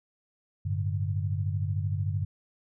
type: chord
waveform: sine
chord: G suspended second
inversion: none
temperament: equal with one note detuned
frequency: 96.76 / 110 / 146.83 Hz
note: G2 / A2 / D3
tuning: -22 / 0 / 0 cents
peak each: -28 / -34 / -33 dBFS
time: 0.65-2.25 s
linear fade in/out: 10 ms
effects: none